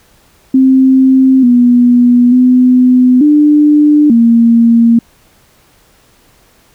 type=tone with pitch steps; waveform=sine; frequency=263.1 / 243.7 / 251.9 / 297.6 / 232 Hz; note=C4 / B3 / B3 / D4 / A#3; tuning=+10 / -23 / +34 / +23 / -8 cents; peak=-3 dBFS; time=0.54-4.99 s; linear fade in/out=5 ms; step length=890 ms; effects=pink hiss -48 dBFS RMS until 6.74 s